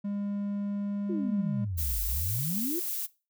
triangle tone, 202.5 Hz, G#3, 43 cents flat, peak -28 dBFS, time 0.04-1.65 s, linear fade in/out 10 ms
sine exponential two-way sweep, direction down then up, 370 to 48.67 to 370 Hz, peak -30 dBFS, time 1.09-2.8 s, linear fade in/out 10 ms, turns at 2.02 s
violet noise, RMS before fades -33 dBFS, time 1.77-3.07 s, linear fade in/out 20 ms
effects noise-tail reverb RT60 0.3 s tail -20 dB re dry

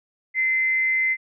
sine tone with amplitude modulation, 2064 Hz, C7, 24 cents flat, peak -17 dBFS, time 0.34-1.17 s, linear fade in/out 50 ms, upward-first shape sine, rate 294 Hz, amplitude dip 30%, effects none

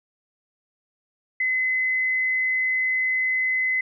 sine tone, 2035 Hz, C7, 49 cents flat, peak -20 dBFS, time 1.4-3.81 s, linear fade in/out 5 ms, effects none

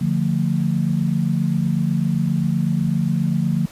sine chord, D minor, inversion none, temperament equal with one note detuned, 146.83 / 174.61 / 223.5 Hz, D3 / F3 / A3, 0 / 0 / +27 cents, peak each -21 / -20 / -23 dBFS, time 0.01-3.66 s, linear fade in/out 5 ms, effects pink hiss -44 dBFS RMS until 3.71 s + resampled to 32000 Hz

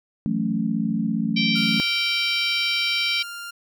sine chord, F# minor seventh, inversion third, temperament equal, 164.81 / 185 / 220 / 277.2 Hz, E3 / F#3 / A3 / C#4, 0 / 0 / 0 / 0 cents, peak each -29 / -27 / -23 / -29 dBFS, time 0.26-1.8 s, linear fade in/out 0 ms
harmonic tone, 778 Hz, G5, 13 cents flat, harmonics 3 / 4 / 5 / 6 / 7, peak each -24 / -26 / -28 / -30 / -31 dBFS, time 1.36-3.23 s, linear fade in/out 10 ms
sawtooth tone, 1396.9 Hz, F6, in tune, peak -29 dBFS, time 1.55-3.51 s, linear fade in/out 10 ms
effects none

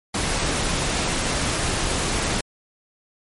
pink noise, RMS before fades -23 dBFS, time 0.14-2.41 s, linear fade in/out 5 ms, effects MP3 48 kbps

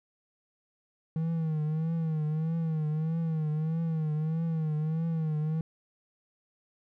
triangle tone with vibrato, 158.7 Hz, D#3, 35 cents sharp, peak -25 dBFS, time 1.16-5.61 s, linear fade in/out 2 ms, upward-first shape triangle, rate 1.6 Hz, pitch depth 87 cents each way, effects none

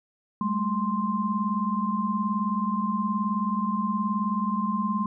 sine tone cluster, 197.4 / 216.3 / 1048 Hz, G3 / A3 / C6, +12 / -29 / +2 cents, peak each -28 dBFS, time 0.41-5.06 s, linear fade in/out 2 ms, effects none

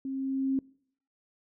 sine tone with level ramp, 267.9 Hz, C4, 41 cents sharp, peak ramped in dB -32 to -24 dBFS, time 0.05-0.59 s, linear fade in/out 2 ms, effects noise-tail reverb RT60 0.6 s tail -24 dB re dry

